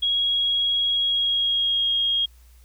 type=tone with pitch glide; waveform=sine; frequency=3307 to 3261 Hz; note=G#7 to G#7; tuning=-8 to -32 cents; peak=-19 dBFS; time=0.02-2.26 s; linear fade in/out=10 ms; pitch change=-24 cents; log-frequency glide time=0.91-1.89 s; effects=added 60 Hz sine -48 dBFS peak until 2.64 s + white hiss -60 dBFS RMS until 2.64 s